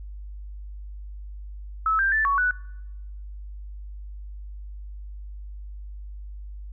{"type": "tone with pitch steps", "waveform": "sine", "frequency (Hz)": [1301, 1581, 1758, 1119, 1482], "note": ["E6", "G6", "A6", "C#6", "F#6"], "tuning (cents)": [-23, 14, -2, 16, 2], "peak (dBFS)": -19, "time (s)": [1.86, 2.51], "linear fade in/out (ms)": 2, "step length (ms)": 130, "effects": ["noise-tail reverb RT60 1.0 s tail -25 dB re dry", "added 50 Hz sine -35 dBFS peak until 6.72 s"]}